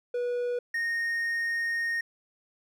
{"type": "tone pair in turn", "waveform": "triangle", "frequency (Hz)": [487.2, 1852.2], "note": ["B4", "A#6"], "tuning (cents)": [-24, -12], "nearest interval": "octave + major seventh", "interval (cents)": 2312, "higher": "second", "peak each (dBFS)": -25, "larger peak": "neither", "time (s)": [[0.14, 0.59], [0.74, 2.01]], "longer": "second", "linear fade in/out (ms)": 5, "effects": []}